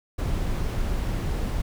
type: noise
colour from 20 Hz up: brown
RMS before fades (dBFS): -26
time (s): 0.18-1.62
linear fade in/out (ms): 10
effects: none